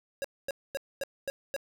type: tone bursts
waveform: square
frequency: 549 Hz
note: C#5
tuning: 17 cents flat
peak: -31 dBFS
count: 6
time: 0.22-1.564 s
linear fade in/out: 0 ms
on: 24 ms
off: 240 ms
effects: none